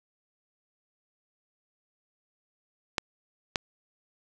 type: clicks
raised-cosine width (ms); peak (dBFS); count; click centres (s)
0.2; -8; 2; 2.982 / 3.558
effects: none